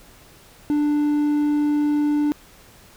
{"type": "tone", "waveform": "triangle", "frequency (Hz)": 295.2, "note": "D4", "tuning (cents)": 9, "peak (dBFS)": -15, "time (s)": [0.7, 2.32], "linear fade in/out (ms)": 0, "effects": ["pink hiss -49 dBFS RMS until 2.96 s"]}